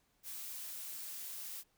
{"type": "noise", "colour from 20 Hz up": "blue", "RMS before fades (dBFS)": -45, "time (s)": [0.23, 1.64], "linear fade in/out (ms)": 50, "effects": ["pink hiss -75 dBFS RMS until 1.77 s"]}